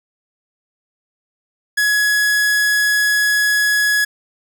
45% pulse tone, 1682 Hz, G#6, 22 cents sharp, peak -13 dBFS, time 1.77-4.05 s, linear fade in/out 10 ms, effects none

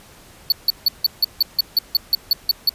square tone bursts, 4462 Hz, C#8, 11 cents sharp, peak -12 dBFS, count 13, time 0.5-2.693 s, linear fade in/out 2 ms, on 21 ms, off 160 ms, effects pink hiss -46 dBFS RMS until 2.74 s + resampled to 32000 Hz

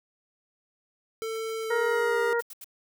square tone with pitch glide, 446.4 to 407 Hz, A4 to G#4, +25 to -35 cents, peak -31 dBFS, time 1.22-2.33 s, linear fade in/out 0 ms, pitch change -160 cents, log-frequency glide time 1.62-2.2 s
harmonic tone, 470 Hz, A#4, 14 cents sharp, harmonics 1 / 2 / 3 / 4, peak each -25 / -32 / -31 / -34 dBFS, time 1.7-2.41 s, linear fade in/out 10 ms
blue noise bursts, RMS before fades -42 dBFS, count 3, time 2.39-2.644 s, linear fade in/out 5 ms, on 34 ms, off 76 ms
effects none

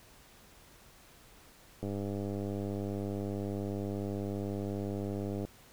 click train, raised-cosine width 2 ms, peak -24 dBFS, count 363, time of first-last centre 1.83-5.45 s, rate 100 Hz, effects pink hiss -58 dBFS RMS until 5.72 s

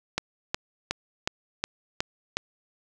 click train, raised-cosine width 0.2 ms, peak -8 dBFS, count 7, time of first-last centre 0.18-2.37 s, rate 2.74 Hz, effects none

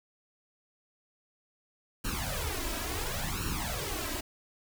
pink noise with flanger, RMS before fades -34 dBFS, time 2.04-4.21 s, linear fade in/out 10 ms, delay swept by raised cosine 0.71 to 3.11 ms, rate 0.71 Hz, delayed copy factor +1, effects none

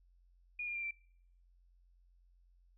sine tone with pitch steps, 2441 / 2409 / 2377 / 2346 Hz, D#7 / D7 / D7 / D7, -34 / +43 / +20 / -2 cents, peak -37 dBFS, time 0.59-0.91 s, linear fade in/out 5 ms, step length 80 ms, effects noise-tail reverb RT60 0.7 s tail -26 dB re dry + added 44 Hz sine -64 dBFS peak until 2.77 s

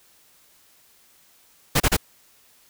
pink noise bursts, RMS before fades -18 dBFS, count 3, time 1.75-1.968 s, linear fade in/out 10 ms, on 52 ms, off 31 ms, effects white hiss -57 dBFS RMS until 2.69 s

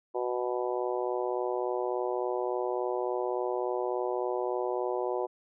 harmonic tone, 123.5 Hz, B2, in tune, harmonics 3 / 4 / 5 / 6 / 7 / 8, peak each -32 / -34 / -36 / -38 / -39 / -40 dBFS, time 0.14-5.27 s, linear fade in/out 20 ms, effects none

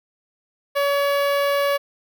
sawtooth tone with notch filter, 566 Hz, C#5, 36 cents sharp, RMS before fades -20 dBFS, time 0.75-1.78 s, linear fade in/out 20 ms, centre 7300 Hz, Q 0.62, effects none

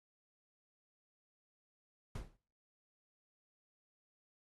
brown noise with exponential decay, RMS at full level -36 dBFS, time 2.15-2.37 s, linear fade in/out 5 ms, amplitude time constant 47 ms, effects noise-tail reverb RT60 0.5 s tail -24 dB re dry + AAC 32 kbps

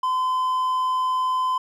triangle tone, 1023 Hz, C6, 39 cents flat, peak -18 dBFS, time 0.03-1.58 s, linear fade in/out 5 ms, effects none

